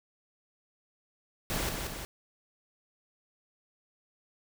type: noise with echo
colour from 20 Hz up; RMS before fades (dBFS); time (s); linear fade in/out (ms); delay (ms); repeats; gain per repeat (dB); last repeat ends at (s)
pink; -32; 1.5-1.69; 0; 180; 2; -4; 2.05
effects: none